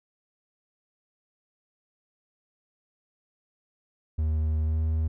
triangle tone with pitch glide, 77.9 to 79.35 Hz, D#2 to D#2, +3 to +35 cents, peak -21 dBFS, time 4.18-5.08 s, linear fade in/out 10 ms, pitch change +32 cents, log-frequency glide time 4.64-4.79 s, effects none

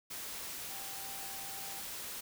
sine tone in noise, 784 Hz, G5, in tune, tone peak -51 dBFS, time 0.7-1.81 s, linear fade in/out 10 ms, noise white, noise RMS -43 dBFS, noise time 0.1-2.21 s, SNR -11 dB, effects none

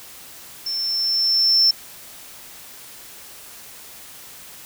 sine tone with level ramp, 5360 Hz, E8, 28 cents sharp, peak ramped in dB -23 to -10 dBFS, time 0.66-1.71 s, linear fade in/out 5 ms, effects tanh soft clip ceiling -9 dBFS + white hiss -41 dBFS RMS until 4.65 s

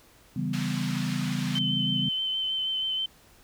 sine chord, C# half-diminished seventh, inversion none, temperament equal with one note detuned, 138.59 / 164.81 / 196 / 248.4 Hz, C#3 / E3 / G3 / B3, 0 / 0 / 0 / +10 cents, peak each -32 dBFS, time 0.36-2.09 s, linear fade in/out 5 ms
white band-pass noise, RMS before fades -39 dBFS, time 0.53-1.59 s, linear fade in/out 5 ms, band 930 to 4000 Hz, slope 12 dB/octave
sine tone with vibrato, 3074 Hz, G7, 35 cents flat, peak -26 dBFS, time 1.55-3.06 s, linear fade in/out 5 ms, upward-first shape sine, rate 6.3 Hz, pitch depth 16 cents each way
effects pink hiss -57 dBFS RMS until 3.43 s

